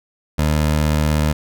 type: tone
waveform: 20% pulse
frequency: 76.2 Hz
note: D#2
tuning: 36 cents flat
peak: -10 dBFS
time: 0.38-1.33 s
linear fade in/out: 10 ms
effects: none